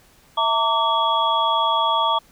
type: tone cluster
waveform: sine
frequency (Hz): 655 / 911 / 1153 / 3339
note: E5 / A#5 / D6 / G#7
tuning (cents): -11 / -40 / -32 / +9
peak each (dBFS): -26 / -20 / -21 / -24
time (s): 0.37-2.19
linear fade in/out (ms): 10
effects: pink hiss -54 dBFS RMS until 2.31 s